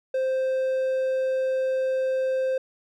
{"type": "tone", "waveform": "triangle", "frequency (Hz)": 523, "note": "C5", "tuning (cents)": -1, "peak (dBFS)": -20, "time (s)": [0.14, 2.58], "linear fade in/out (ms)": 5, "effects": []}